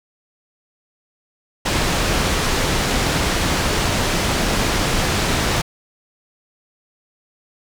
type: low-pass noise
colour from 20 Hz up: pink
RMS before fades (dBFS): -19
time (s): 1.65-5.62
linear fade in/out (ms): 10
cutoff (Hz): 7300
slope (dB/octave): 12
effects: none